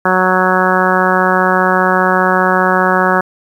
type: harmonic tone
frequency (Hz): 185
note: F#3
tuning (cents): 0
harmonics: 1 / 2 / 3 / 4 / 5 / 6 / 7 / 8 / 9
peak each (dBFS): -18 / -18 / -18 / -18 / -18 / -18 / -18 / -18 / -18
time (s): 0.05-3.21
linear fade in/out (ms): 5
effects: 7-bit